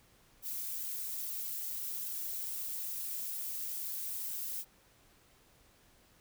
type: noise with flanger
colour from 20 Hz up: violet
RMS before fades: -39 dBFS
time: 0.42-4.65 s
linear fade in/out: 50 ms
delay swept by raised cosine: 1.7 to 2.9 ms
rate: 2.4 Hz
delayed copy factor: -0.65
effects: pink hiss -65 dBFS RMS until 6.2 s